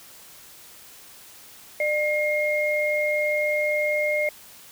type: tone pair together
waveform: sine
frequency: 600 / 2138 Hz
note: D5 / C7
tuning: +37 / +37 cents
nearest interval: octave + minor seventh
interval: 2200 cents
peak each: -23 / -24 dBFS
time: 1.8-4.29 s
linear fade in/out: 2 ms
effects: white hiss -47 dBFS RMS until 4.71 s